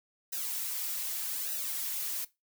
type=noise with flanger; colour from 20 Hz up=blue; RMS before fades=-35 dBFS; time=0.32-2.25 s; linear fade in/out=10 ms; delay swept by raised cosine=0.9 to 4.7 ms; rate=0.83 Hz; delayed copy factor=-0.85; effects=noise-tail reverb RT60 0.2 s tail -18 dB re dry